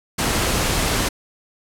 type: noise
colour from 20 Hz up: pink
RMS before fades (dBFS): -20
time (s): 0.18-1.09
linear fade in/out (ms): 10
effects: low-pass 12000 Hz 12 dB/octave